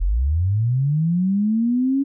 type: linear sweep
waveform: sine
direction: up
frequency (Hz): 38.89 to 280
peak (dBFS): -16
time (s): 0-2.04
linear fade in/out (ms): 20
effects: none